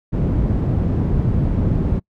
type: low-pass noise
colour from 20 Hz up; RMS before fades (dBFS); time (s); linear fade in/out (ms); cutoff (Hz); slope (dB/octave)
white; -18; 0.12-2; 20; 160; 12
effects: noise-tail reverb RT60 0.1 s tail -26 dB re dry